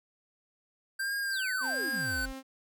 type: tone with vibrato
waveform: square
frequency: 1568 Hz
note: G6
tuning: in tune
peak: -31 dBFS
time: 0.99-2.26 s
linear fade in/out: 10 ms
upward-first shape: sine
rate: 1.4 Hz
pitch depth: 61 cents each way
type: exponential sweep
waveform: sine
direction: down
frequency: 5260 to 33.88 Hz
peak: -37 dBFS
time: 1.3-2.33 s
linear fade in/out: 20 ms
type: tone with pitch glide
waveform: sawtooth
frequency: 261.9 to 265.6 Hz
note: C4 to C4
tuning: +2 to +26 cents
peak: -36 dBFS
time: 1.6-2.43 s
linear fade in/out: 50 ms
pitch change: +24 cents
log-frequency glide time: 2.16-2.29 s
effects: none